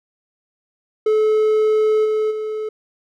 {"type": "tone with level steps", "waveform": "triangle", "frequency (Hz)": 431.7, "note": "A4", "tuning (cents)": -33, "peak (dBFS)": [-11, -14, -20], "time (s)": [1.06, 2.69], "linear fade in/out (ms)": 5, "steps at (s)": [2.04, 2.3], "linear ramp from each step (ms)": 20, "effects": []}